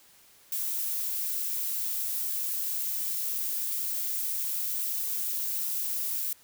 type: noise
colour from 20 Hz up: violet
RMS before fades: -31 dBFS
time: 0.52-6.33 s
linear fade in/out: 2 ms
effects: white hiss -58 dBFS RMS until 6.43 s